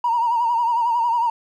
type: tone with vibrato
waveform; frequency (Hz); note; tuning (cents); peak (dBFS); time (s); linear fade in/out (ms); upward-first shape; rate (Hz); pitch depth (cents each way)
triangle; 940; A#5; +14; -13; 0.04-1.3; 5; triangle; 11; 80
effects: tanh soft clip ceiling -14 dBFS